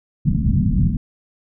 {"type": "low-pass noise", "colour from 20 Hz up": "white", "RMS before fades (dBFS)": -17, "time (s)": [0.25, 0.97], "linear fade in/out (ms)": 5, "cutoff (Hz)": 220, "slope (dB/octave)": 48, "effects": []}